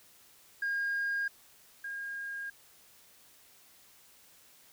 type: tone pair in turn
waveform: sine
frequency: 1621 / 1621 Hz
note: G#6 / G#6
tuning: -42 / -42 cents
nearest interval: unison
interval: 0 cents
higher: neither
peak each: -28 / -36 dBFS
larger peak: first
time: 0.62-1.28 / 1.84-2.5 s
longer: neither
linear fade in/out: 5 ms
effects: tanh soft clip ceiling -27 dBFS + white hiss -60 dBFS RMS until 4.72 s